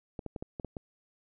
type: clicks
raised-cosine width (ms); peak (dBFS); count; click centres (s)
2; -24; 7; 0.192 / 0.263 / 0.362 / 0.425 / 0.598 / 0.647 / 0.768
effects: none